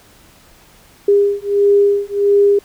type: beating tone pair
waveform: sine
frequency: 403.5 / 405 Hz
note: G#4 / G#4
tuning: -50 / -43 cents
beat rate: 1.5 Hz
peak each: -13 dBFS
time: 1.08-2.59 s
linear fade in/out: 5 ms
effects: pink hiss -47 dBFS RMS until 2.64 s